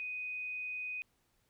sine tone, 2495 Hz, D#7, 4 cents sharp, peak -37 dBFS, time 0-1.02 s, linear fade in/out 0 ms, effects pink hiss -75 dBFS RMS until 1.49 s

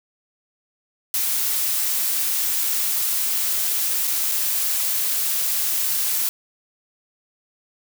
blue noise with dropouts, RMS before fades -22 dBFS, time 1.14-6.29 s, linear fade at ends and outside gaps 0 ms, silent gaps 4.071-4.075 / 4.315-4.32 s, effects none

